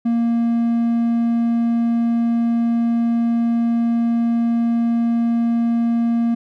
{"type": "tone", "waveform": "triangle", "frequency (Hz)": 233.1, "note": "A#3", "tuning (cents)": 0, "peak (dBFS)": -13, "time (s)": [0.05, 6.35], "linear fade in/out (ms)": 10, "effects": []}